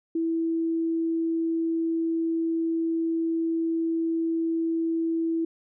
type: tone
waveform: sine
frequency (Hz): 328.7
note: E4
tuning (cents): -5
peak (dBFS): -23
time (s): 0.15-5.45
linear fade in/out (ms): 5
effects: none